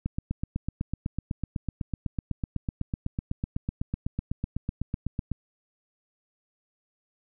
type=click train; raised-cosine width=5 ms; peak=-16 dBFS; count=43; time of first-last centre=0.06-5.317 s; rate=7.99 Hz; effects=none